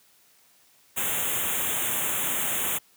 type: band-stop noise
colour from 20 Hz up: white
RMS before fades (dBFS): -27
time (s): 0.96-2.79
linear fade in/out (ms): 20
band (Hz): 3600 to 6500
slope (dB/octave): 96
effects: white hiss -60 dBFS RMS until 2.96 s + high-pass 80 Hz 12 dB/octave